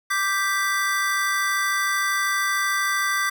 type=chord; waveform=square; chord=G major; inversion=second; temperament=equal; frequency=1174.7 / 1568 / 1975.5 Hz; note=D6 / G6 / B6; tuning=0 / 0 / 0 cents; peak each=-26 dBFS; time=0.1-3.3 s; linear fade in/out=10 ms; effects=none